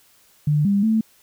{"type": "tone with pitch steps", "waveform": "sine", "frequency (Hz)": [148.9, 200.4, 220.8], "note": ["D3", "G3", "A3"], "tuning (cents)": [24, 38, 6], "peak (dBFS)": -15, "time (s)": [0.47, 1.01], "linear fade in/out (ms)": 5, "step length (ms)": 180, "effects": ["white hiss -56 dBFS RMS until 1.22 s"]}